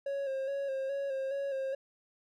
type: tone with vibrato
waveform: triangle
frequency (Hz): 545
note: C#5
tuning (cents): -29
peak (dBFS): -30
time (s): 0.06-1.75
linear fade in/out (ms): 5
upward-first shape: square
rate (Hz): 2.4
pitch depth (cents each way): 34
effects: none